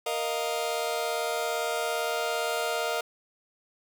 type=chord; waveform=sawtooth; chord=Bb suspended fourth; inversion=none; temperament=just; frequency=466.2 / 621.6 / 699.2 Hz; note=Bb4 / Eb5 / F5; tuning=0 / -2 / +2 cents; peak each=-28 dBFS; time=0.06-3.01 s; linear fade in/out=5 ms; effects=9-bit